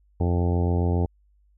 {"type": "harmonic tone", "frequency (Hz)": 87.31, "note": "F2", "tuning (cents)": 0, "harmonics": [1, 2, 3, 4, 5, 6, 7, 8, 9, 10], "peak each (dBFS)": [-21, -28, -31, -32, -32, -39, -39, -41, -37, -43], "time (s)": [0.2, 1.06], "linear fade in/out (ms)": 5, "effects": ["added 50 Hz sine -58 dBFS peak until 1.57 s"]}